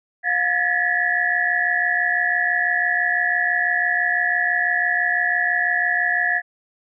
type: tone cluster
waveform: sine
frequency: 711 / 1694 / 1760 / 1933 Hz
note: F5 / G#6 / A6 / B6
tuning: +31 / +34 / 0 / -38 cents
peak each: -26 / -21 / -23 / -23 dBFS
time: 0.23-6.42 s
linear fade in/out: 50 ms
effects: none